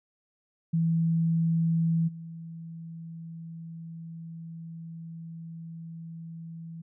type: tone with level steps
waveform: sine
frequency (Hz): 164.81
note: E3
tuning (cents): 0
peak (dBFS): -22 / -38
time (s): 0.73-6.82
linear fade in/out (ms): 10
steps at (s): 2.07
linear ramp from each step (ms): 20
effects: none